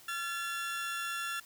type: tone pair together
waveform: 30% pulse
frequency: 1369.1 / 1725 Hz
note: F6 / A6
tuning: -35 / -35 cents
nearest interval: major third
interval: 400 cents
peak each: -34 / -36 dBFS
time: 0.08-1.4 s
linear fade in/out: 5 ms
effects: white hiss -56 dBFS RMS until 1.45 s